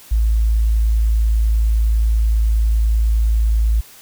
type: tone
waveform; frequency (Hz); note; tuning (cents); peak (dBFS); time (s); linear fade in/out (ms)
sine; 55; A1; 0; -12; 0.11-3.81; 10
effects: white hiss -43 dBFS RMS until 4.01 s